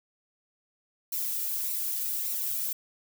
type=noise with flanger; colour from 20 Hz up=violet; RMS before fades=-31 dBFS; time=1.12-2.73 s; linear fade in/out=5 ms; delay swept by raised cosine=0.6 to 1.9 ms; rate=1.7 Hz; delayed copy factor=-0.5; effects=none